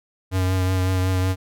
square tone with vibrato, 93 Hz, F#2, 9 cents sharp, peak -19 dBFS, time 0.31-1.36 s, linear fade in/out 50 ms, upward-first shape triangle, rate 5.4 Hz, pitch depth 25 cents each way, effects none

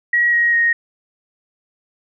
sine tone with pitch steps, 1909 / 1888.2 / 1867.6 Hz, A#6 / A#6 / A#6, +41 / +22 / +3 cents, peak -12 dBFS, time 0.13-0.73 s, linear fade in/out 5 ms, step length 200 ms, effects none

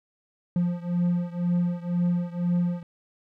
triangle beating tone pair, 174.61 / 176.61 Hz, F3 / F3, 0 / +20 cents, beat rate 2 Hz, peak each -23 / -25 dBFS, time 0.56-2.83 s, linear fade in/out 2 ms, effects none

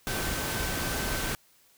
sine tone in noise, 1540 Hz, G6, 31 cents flat, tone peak -39 dBFS, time 0.07-1.35 s, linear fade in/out 0 ms, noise pink, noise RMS -31 dBFS, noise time 0.07-1.35 s, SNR -11 dB, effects white hiss -62 dBFS RMS until 1.77 s

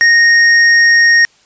sine tone with tanh clipping, 1859 Hz, A#6, 5 cents flat, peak -7 dBFS, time 0.01-1.25 s, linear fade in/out 0 ms, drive 15 dB, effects white hiss -50 dBFS RMS until 1.45 s + resampled to 16000 Hz

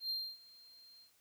triangle tone with ADSR envelope, 4186 Hz, C8, in tune, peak -33 dBFS, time 0-1.12 s, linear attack 100 ms, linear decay 270 ms, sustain -23 dB, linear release 110 ms, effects white hiss -71 dBFS RMS until 1.2 s

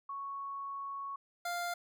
sine / 25% pulse tone pair in turn, 1108.7 / 698.4 Hz, C#6 / F5, 0 / 0 cents, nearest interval minor sixth, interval 800 cents, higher first, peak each -38 / -31 dBFS, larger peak second, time 0.09-1.16 / 1.45-1.74 s, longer first, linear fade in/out 5 ms, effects none

